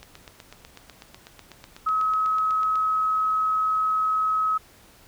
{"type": "click train", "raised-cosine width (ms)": 0.2, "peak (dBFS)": -24, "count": 23, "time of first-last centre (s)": [0.03, 2.756], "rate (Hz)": 8.07}
{"type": "tone", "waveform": "sine", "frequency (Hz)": 1279, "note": "D#6", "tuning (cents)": 47, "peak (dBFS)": -20, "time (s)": [1.86, 4.58], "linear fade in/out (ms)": 10}
{"effects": ["pink hiss -53 dBFS RMS until 5.07 s"]}